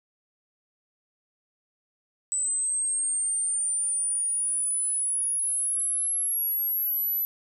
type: linear sweep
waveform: sine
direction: up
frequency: 7980 to 12000 Hz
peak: -24 dBFS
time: 2.32-7.25 s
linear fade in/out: 0 ms
effects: none